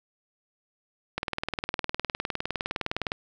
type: click train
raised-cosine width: 0.3 ms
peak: -12 dBFS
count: 39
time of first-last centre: 1.18-3.119 s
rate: 19.6 Hz
effects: none